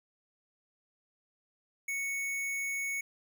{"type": "tone", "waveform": "square", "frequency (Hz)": 2217, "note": "C#7", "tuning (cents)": 0, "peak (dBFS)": -33, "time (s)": [1.88, 3.01], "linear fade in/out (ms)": 5, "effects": []}